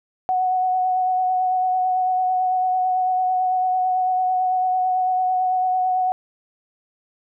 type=tone with vibrato; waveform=sine; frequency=740 Hz; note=F#5; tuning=in tune; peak=-17 dBFS; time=0.29-6.12 s; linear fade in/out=0 ms; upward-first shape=sine; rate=9 Hz; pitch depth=16 cents each way; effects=none